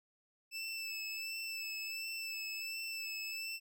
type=tone with vibrato; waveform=25% pulse; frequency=2637 Hz; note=E7; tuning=in tune; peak=-36 dBFS; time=0.51-3.6 s; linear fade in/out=50 ms; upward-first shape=sine; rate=1.4 Hz; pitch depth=25 cents each way; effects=none